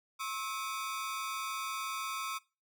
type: ring-modulated tone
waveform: sawtooth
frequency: 1190 Hz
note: D6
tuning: 22 cents sharp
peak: -29 dBFS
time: 0.19-2.39 s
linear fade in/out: 20 ms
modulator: 113 Hz
effects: noise-tail reverb RT60 0.3 s tail -21 dB re dry